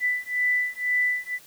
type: beating tone pair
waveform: sine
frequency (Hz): 1986 / 1988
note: B6 / B6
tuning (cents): +9 / +11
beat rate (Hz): 2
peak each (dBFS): -25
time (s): 0-1.39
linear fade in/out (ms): 50
effects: white hiss -51 dBFS RMS until 1.46 s